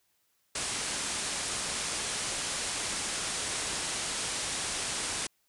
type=low-pass noise; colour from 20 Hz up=white; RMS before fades=-34 dBFS; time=0.55-5.27 s; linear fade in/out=5 ms; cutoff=10000 Hz; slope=96 dB/octave; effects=white hiss -73 dBFS RMS until 5.48 s